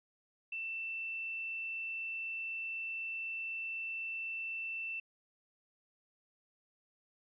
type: tone with quantisation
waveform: sine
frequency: 2672 Hz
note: E7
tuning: 23 cents sharp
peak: -37 dBFS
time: 0.52-5 s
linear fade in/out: 5 ms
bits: 11
effects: resampled to 8000 Hz